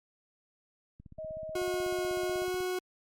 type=click train; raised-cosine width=5 ms; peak=-37 dBFS; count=27; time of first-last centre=1-2.605 s; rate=16.2 Hz
type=tone; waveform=sine; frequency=630 Hz; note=D#5; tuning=21 cents sharp; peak=-37 dBFS; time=1.18-2.45 s; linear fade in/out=10 ms
type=tone with pitch glide; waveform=40% pulse; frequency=362 to 366 Hz; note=F#4 to F#4; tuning=-38 to -19 cents; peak=-30 dBFS; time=1.55-2.79 s; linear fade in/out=5 ms; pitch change=+19 cents; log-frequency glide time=2.23-2.54 s
effects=Opus 48 kbps

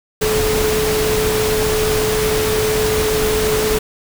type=tone in noise; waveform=sine; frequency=431.2 Hz; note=A4; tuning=35 cents flat; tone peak=-16 dBFS; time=0.21-3.79 s; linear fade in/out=10 ms; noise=pink; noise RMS=-20 dBFS; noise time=0.21-3.79 s; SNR=+1 dB; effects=none

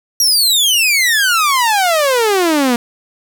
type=exponential sweep; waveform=sawtooth; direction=down; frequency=5780 to 233.1 Hz; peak=-7 dBFS; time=0.2-2.76 s; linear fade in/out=2 ms; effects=none

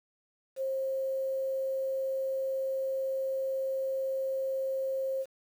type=tone with quantisation; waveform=sine; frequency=533 Hz; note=C5; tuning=32 cents sharp; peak=-29 dBFS; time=0.56-5.26 s; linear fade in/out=50 ms; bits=9; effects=none

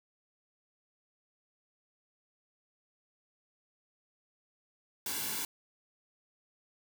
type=noise with comb filter; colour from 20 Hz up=white; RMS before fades=-36 dBFS; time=5.06-5.45 s; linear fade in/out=2 ms; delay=1.6 ms; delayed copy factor=-0.7; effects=none

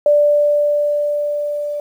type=tone with level ramp; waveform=sine; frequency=587.3 Hz; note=D5; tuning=in tune; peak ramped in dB=-8 to -20 dBFS; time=0.06-1.8 s; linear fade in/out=2 ms; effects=8-bit

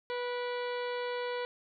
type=harmonic tone with a mistuned harmonic; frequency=490 Hz; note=B4; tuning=14 cents flat; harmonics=1 / 2 / 3 / 4 / 5 / 6 / 7 / 8 / 9; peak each=-34 / -40 / -44 / -46 / -48 / -50 / -51 / -52 / -53 dBFS; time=0.1-1.45 s; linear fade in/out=0 ms; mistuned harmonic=5; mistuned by=-73 cents; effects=none

